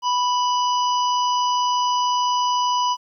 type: harmonic tone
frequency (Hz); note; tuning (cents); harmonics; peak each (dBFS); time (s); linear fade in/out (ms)
987.8; B5; 0; 1 / 3 / 5 / 6; -18 / -28 / -32 / -34; 0.02-2.97; 50
effects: 10-bit